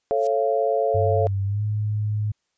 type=chord; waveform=sine; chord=A augmented; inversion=none; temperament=just; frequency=440 / 550 / 687.5 Hz; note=A4 / C#5 / E#5; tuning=0 / -14 / -27 cents; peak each=-23 dBFS; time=0.11-1.27 s; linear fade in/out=0 ms
type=noise with exponential growth; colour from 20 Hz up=violet; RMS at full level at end=-29 dBFS; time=0.14-0.27 s; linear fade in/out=1 ms; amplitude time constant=27 ms
type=tone with pitch glide; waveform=sine; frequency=98 to 105.64 Hz; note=G2 to G#2; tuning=0 to +30 cents; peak=-21 dBFS; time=0.94-2.32 s; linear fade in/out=10 ms; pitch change=+130 cents; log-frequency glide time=1.44-1.63 s
effects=white hiss -74 dBFS RMS until 2.57 s + resampled to 16000 Hz